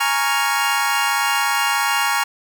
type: chord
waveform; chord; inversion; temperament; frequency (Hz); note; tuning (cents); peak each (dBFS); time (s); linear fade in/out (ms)
25% pulse; Bb minor seventh; third; equal; 830.6 / 932.3 / 1108.7 / 1396.9; Ab5 / Bb5 / Db6 / F6; 0 / 0 / 0 / 0; -19; 0-2.24; 10
effects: none